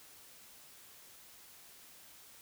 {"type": "silence", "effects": ["white hiss -57 dBFS RMS until 2.41 s"]}